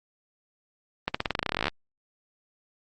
accelerating click train, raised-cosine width 0.3 ms, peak -9 dBFS, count 20, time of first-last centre 1.08-1.682 s, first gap 65 ms, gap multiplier 0.91, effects Opus 32 kbps

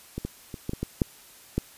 clicks, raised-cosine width 3 ms, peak -18 / -17 / -22 / -16 / -18 / -15 / -8 / -11 dBFS, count 8, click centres 0.18 / 0.25 / 0.542 / 0.694 / 0.734 / 0.83 / 1.018 / 1.58 s, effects white hiss -51 dBFS RMS until 1.77 s + resampled to 32000 Hz

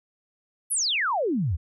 sine exponential sweep, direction down, 11880 to 70.3 Hz, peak -22 dBFS, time 0.7-1.57 s, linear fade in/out 20 ms, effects none

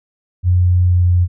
sine tone with pitch glide, 89.7 to 88.77 Hz, F2 to F2, +47 to +29 cents, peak -9 dBFS, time 0.43-1.28 s, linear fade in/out 50 ms, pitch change -18 cents, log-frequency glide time 0.83-1.05 s, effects none

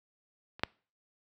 clicks, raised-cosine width 0.3 ms, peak -30 / -10 dBFS, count 2, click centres 0.595 / 0.635 s, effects noise-tail reverb RT60 0.4 s tail -26 dB re dry + high-pass 60 Hz 12 dB/octave

